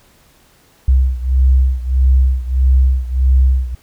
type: beating tone pair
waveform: sine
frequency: 64.4 / 66 Hz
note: C2 / C2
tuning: -27 / +16 cents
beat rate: 1.6 Hz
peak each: -11 / -14 dBFS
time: 0.88-3.75 s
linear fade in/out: 5 ms
effects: pink hiss -51 dBFS RMS until 3.82 s